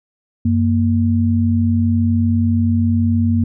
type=tone pair together; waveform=sine; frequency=94.04 / 233.1 Hz; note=F#2 / A#3; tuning=+29 / 0 cents; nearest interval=octave + major third; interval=1571 cents; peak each=-15 dBFS; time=0.45-3.44 s; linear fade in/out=5 ms; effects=none